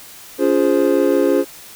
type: chord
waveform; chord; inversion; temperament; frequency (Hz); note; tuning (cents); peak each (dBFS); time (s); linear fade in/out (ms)
triangle; Db major seventh; none; equal with one note detuned; 283.3 / 349.2 / 415.3 / 523.3; Db4 / F4 / Ab4 / C5; +38 / 0 / 0 / 0; -16; 0.38-1.45; 50
effects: white hiss -39 dBFS RMS until 1.75 s